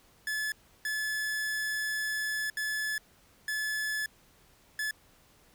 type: tone bursts at uneven times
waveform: 45% pulse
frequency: 1722 Hz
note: A6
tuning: 38 cents flat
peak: -30 dBFS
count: 5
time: 0.27-0.52 / 0.85-2.5 / 2.57-2.98 / 3.48-4.06 / 4.79-4.91 s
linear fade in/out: 2 ms
effects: pink hiss -62 dBFS RMS until 5.54 s